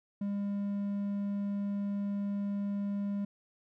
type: tone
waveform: triangle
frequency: 201.5 Hz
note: G3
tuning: 48 cents sharp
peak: -29 dBFS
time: 0.21-3.25 s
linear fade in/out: 5 ms
effects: none